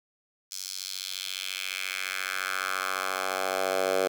10% pulse tone with high-pass filter sweep, 94.4 Hz, F#2, 35 cents sharp, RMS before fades -31 dBFS, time 0.51-4.08 s, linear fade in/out 10 ms, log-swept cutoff 5600 to 510 Hz, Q 2.1, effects none

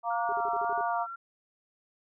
harmonic tone, 233.1 Hz, A#3, in tune, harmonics 3 / 4 / 5, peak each -30 / -32 / -34 dBFS, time 0.03-1.07 s, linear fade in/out 50 ms
sine tone with vibrato, 1403 Hz, F6, 8 cents sharp, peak -37 dBFS, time 0.1-1.16 s, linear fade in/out 10 ms, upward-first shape sine, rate 1.8 Hz, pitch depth 53 cents each way
sine tone bursts, 410.5 Hz, G#4, 20 cents flat, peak -37 dBFS, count 7, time 0.29-0.809 s, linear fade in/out 0 ms, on 33 ms, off 48 ms
effects none

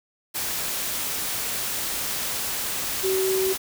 sine tone in noise, 380 Hz, F#4, 46 cents sharp, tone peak -21 dBFS, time 3.03-3.54 s, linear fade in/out 20 ms, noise white, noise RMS -28 dBFS, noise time 0.34-3.58 s, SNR +4 dB, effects none

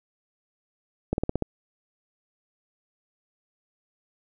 slowing click train, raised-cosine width 2 ms, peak -11 dBFS, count 6, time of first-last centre 1.13-1.423 s, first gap 51 ms, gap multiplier 1.07, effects none

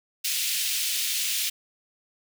pink high-pass noise, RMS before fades -27 dBFS, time 0.24-1.5 s, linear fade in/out 10 ms, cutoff 2600 Hz, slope 24 dB/octave, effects none

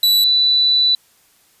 45% pulse / sine tone pair in turn, 3951 / 3972 Hz, B7 / B7, 0 / +9 cents, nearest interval unison, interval 9 cents, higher second, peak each -11 dBFS, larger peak neither, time 0.03-0.24 / 0.24-0.95 s, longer second, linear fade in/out 2 ms, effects white hiss -55 dBFS RMS until 1.6 s + resampled to 32000 Hz

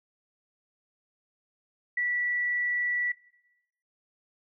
sine tone, 1954 Hz, B6, 19 cents flat, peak -25 dBFS, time 1.97-3.12 s, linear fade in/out 5 ms, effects noise-tail reverb RT60 0.9 s tail -20 dB re dry

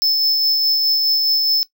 square tone with tremolo, 5250 Hz, E8, 8 cents flat, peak -13 dBFS, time 0.02-1.63 s, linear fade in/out 0 ms, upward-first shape sine, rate 4.8 Hz, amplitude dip 25%, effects noise-tail reverb RT60 0.1 s tail -19 dB re dry

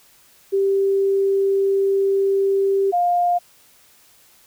sine tone pair in turn, 392 / 704.7 Hz, G4 / F5, 0 / +15 cents, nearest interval minor seventh, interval 1015 cents, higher second, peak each -15 dBFS, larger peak neither, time 0.52-2.92 / 2.92-3.39 s, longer first, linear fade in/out 20 ms, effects white hiss -53 dBFS RMS until 4.46 s

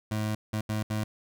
25% pulse tone bursts at uneven times, 107.4 Hz, A2, 41 cents flat, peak -24 dBFS, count 4, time 0.11-0.35 / 0.53-0.61 / 0.69-0.83 / 0.9-1.04 s, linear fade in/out 5 ms, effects none

